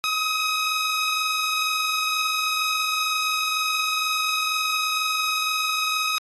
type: tone pair together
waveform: 15% pulse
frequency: 1263.9 / 1286 Hz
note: D#6 / E6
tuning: +27 / -43 cents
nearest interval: unison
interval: 30 cents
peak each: -16 / -25 dBFS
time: 0.04-6.18 s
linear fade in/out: 0 ms
effects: AAC 32 kbps